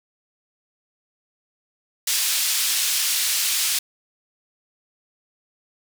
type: band-pass noise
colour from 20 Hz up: pink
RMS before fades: -22 dBFS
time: 2.07-3.79 s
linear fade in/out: 5 ms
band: 3400 to 16000 Hz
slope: 12 dB/octave
effects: none